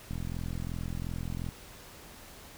click train, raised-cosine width 5 ms, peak -24 dBFS, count 60, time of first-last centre 0.11-1.489 s, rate 42.8 Hz, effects pink hiss -50 dBFS RMS until 2.57 s

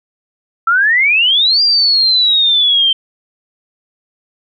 sine exponential two-way sweep, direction up then down, 1318.5 to 4827 to 3113 Hz, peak -8 dBFS, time 0.67-2.93 s, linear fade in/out 5 ms, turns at 1.62 s, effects none

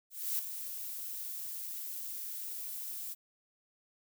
violet noise with ADSR envelope, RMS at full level -32 dBFS, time 0.1-3.15 s, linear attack 290 ms, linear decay 4 ms, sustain -9 dB, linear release 28 ms, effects none

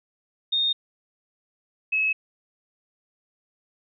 sine tone pair in turn, 3682 / 2578 Hz, A#7 / E7, -22 / -39 cents, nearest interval tritone, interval 617 cents, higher first, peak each -20 dBFS, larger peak neither, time 0.52-0.73 / 1.92-2.13 s, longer neither, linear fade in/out 10 ms, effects none

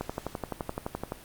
click train, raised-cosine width 1 ms, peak -17 dBFS, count 14, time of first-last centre 0.01-1.121 s, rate 11.7 Hz, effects pink hiss -49 dBFS RMS until 1.24 s + Opus 48 kbps

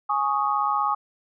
sine chord, Ab suspended fourth, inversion none, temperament equal with one note detuned, 833 / 1108.7 / 1244.5 Hz, Ab5 / Db6 / Eb6, +5 / 0 / 0 cents, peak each -25 dBFS, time 0.09-0.95 s, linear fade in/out 10 ms, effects none

